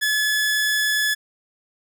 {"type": "tone", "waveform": "sawtooth", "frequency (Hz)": 1713, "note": "A6", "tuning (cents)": -47, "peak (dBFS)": -15, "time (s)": [0.01, 1.15], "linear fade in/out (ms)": 20, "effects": []}